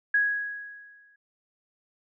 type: tone with exponential decay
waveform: sine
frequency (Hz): 1661.2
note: G#6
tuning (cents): 0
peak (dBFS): -18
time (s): 0.14-1.16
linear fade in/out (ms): 5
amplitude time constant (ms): 220
effects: none